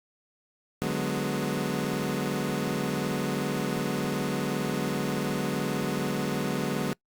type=chord; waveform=25% pulse; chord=G# half-diminished seventh; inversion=second; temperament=equal; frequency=146.83 / 185 / 207.7 / 246.9 Hz; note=D3 / F#3 / G#3 / B3; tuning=0 / 0 / 0 / 0 cents; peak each=-29 dBFS; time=0.82-6.93 s; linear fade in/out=0 ms; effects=noise-tail reverb RT60 0.1 s tail -24 dB re dry + Opus 48 kbps